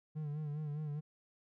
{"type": "tone with vibrato", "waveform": "triangle", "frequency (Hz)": 150, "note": "D3", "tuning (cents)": 37, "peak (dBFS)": -35, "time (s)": [0.15, 1.01], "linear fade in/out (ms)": 20, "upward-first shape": "sine", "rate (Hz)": 4.9, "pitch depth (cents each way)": 59, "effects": []}